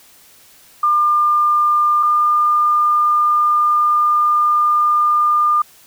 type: tone pair in turn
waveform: sine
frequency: 1200 / 1205.1 Hz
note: D6 / D6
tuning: +37 / +44 cents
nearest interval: unison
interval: 7 cents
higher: second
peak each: -11 / -11 dBFS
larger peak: neither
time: 0.83-2.03 / 2.03-5.62 s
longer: second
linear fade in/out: 5 ms
effects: white hiss -47 dBFS RMS until 5.86 s